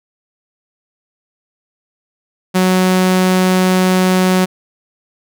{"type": "tone", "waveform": "sawtooth", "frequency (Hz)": 185, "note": "F#3", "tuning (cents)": 0, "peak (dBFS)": -6, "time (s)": [2.54, 4.46], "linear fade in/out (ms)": 20, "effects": []}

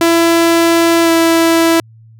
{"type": "tone with pitch glide", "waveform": "sawtooth", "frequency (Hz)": [334.7, 330.7], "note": ["E4", "E4"], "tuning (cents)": [26, 6], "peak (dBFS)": -4, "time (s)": [0.01, 1.8], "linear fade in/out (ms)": 2, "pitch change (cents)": -20, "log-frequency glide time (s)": [1.03, 1.1], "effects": ["added 112 Hz sine -38 dBFS peak until 2.19 s"]}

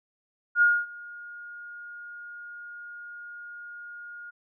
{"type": "tone with ADSR envelope", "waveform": "sine", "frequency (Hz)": 1427, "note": "F6", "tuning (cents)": 37, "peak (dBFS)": -15, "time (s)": [0.55, 4.31], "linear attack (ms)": 68, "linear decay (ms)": 240, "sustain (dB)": -24, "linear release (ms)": 17, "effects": []}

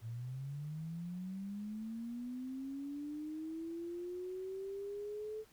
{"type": "linear sweep", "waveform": "sine", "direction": "up", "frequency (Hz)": [110.4, 437.3], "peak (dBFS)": -40, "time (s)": [0.01, 5.45], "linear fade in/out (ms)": 50, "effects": ["pink hiss -66 dBFS RMS until 5.52 s"]}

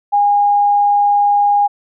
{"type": "tone", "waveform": "sine", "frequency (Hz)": 817, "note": "G#5", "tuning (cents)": -29, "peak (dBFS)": -9, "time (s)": [0.12, 1.68], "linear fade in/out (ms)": 20, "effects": []}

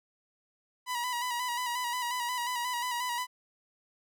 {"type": "tone with vibrato", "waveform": "sawtooth", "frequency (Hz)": 977, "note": "B5", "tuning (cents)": -19, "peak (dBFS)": -27, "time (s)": [0.86, 3.27], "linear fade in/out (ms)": 50, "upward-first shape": "square", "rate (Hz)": 5.6, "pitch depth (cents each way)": 39, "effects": []}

